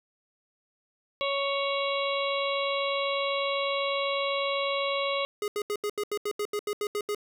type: harmonic tone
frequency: 556 Hz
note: C#5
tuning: 5 cents sharp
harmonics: 1 / 2 / 4 / 5 / 6 / 7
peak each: -29 / -32 / -35 / -36 / -37 / -37 dBFS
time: 1.21-5.25 s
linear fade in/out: 0 ms
type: tone bursts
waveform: square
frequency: 415.3 Hz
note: G#4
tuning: in tune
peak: -28 dBFS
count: 13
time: 5.42-7.148 s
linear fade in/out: 2 ms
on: 60 ms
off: 79 ms
effects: none